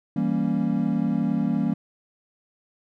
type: chord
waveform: triangle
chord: E diminished seventh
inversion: none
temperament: equal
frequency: 164.81 / 196 / 233.1 / 277.2 Hz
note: E3 / G3 / Bb3 / Db4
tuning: 0 / 0 / 0 / 0 cents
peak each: -26 / -24 / -23 / -26 dBFS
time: 0.16-1.74 s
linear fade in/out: 5 ms
effects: none